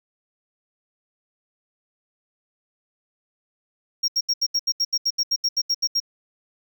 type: tone bursts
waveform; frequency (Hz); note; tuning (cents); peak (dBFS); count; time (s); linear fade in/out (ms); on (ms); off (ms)
triangle; 5580; F8; -2; -17; 16; 4.03-6.002; 10; 52; 76
effects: none